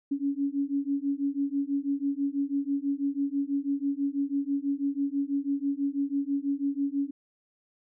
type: beating tone pair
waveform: sine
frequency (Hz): 277.2 / 283.3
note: C#4 / C#4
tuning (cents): 0 / +38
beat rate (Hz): 6.1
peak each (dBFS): -29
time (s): 0.11-7.11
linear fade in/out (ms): 10
effects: none